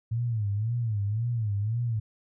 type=tone with vibrato; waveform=sine; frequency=110 Hz; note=A2; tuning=in tune; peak=-25 dBFS; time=0.11-2 s; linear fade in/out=10 ms; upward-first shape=sine; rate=1.9 Hz; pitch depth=160 cents each way; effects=none